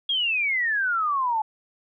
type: exponential sweep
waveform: sine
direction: down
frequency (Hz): 3322 to 850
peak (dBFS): -21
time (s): 0.09-1.42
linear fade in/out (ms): 5
effects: none